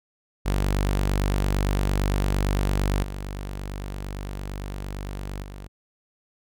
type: tone with level steps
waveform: sawtooth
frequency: 48.81 Hz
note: G1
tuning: 7 cents flat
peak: -17 / -27 / -33 dBFS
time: 0.45-5.68 s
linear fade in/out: 20 ms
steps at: 3.03 / 5.43 s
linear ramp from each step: 5 ms
effects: none